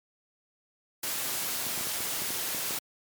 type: noise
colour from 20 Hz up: white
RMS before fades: -32 dBFS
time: 1.03-2.79 s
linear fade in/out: 5 ms
type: clicks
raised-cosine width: 2 ms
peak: -27 dBFS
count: 9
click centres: 1.666 / 1.776 / 1.81 / 1.87 / 2.005 / 2.22 / 2.305 / 2.547 / 2.708 s
effects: high-pass 100 Hz 12 dB/octave + MP3 96 kbps